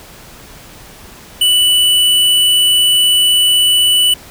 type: tone with hard clipping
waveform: sine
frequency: 2968 Hz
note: F#7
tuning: 5 cents sharp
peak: -9 dBFS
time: 1.41-4.14 s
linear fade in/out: 5 ms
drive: 18 dB
effects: pink hiss -37 dBFS RMS until 4.3 s